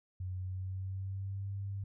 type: tone with pitch glide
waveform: sine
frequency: 92.2 to 98.82 Hz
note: F#2 to G2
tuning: -6 to +14 cents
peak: -36 dBFS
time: 0.2-1.84 s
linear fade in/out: 5 ms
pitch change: +120 cents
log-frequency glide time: 0.36-1.5 s
effects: none